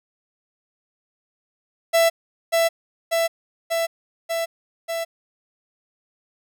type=tone with echo; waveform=45% pulse; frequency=665 Hz; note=E5; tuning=15 cents sharp; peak=-14 dBFS; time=1.93-2.1 s; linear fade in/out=20 ms; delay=590 ms; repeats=5; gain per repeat=-2 dB; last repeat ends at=5.05 s; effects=none